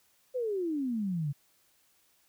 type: exponential sweep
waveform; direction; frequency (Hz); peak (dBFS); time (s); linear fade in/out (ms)
sine; down; 523.3 to 136.8; -29; 0.34-1.33; 20
effects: white hiss -68 dBFS RMS until 2.28 s